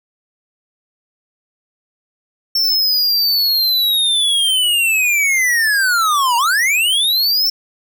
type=linear two-way sweep; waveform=square; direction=down then up; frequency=5430 to 917 to 5430 Hz; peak=-13 dBFS; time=2.55-7.5 s; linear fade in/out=5 ms; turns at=6.37 s; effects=none